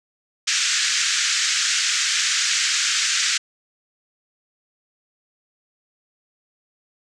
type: band-pass noise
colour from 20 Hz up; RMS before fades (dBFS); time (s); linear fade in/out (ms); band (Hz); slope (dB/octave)
white; -21; 0.47-3.38; 10; 1400 to 7400; 48
effects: none